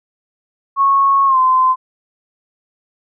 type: tone with pitch glide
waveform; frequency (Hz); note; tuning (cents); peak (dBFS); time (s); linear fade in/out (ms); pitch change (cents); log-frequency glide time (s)
sine; 1100 to 1032.3; C#6 to C6; -14 to -24; -9; 0.76-1.76; 50; -110; 1.26-1.38
effects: none